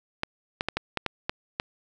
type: clicks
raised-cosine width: 0.3 ms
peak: -10 dBFS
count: 8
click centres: 0.234 / 0.609 / 0.686 / 0.77 / 0.973 / 1.063 / 1.295 / 1.599 s
effects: none